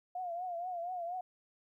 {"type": "tone with vibrato", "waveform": "sine", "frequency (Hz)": 707, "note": "F5", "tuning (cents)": 21, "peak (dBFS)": -36, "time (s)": [0.15, 1.21], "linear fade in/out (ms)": 5, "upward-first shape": "triangle", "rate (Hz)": 4.2, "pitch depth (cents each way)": 100, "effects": ["13-bit"]}